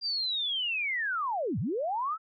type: linear two-way sweep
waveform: sine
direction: down then up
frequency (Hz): 4802 to 87.31 to 1346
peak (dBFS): -28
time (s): 0.01-2.18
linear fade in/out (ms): 50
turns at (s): 1.59
effects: none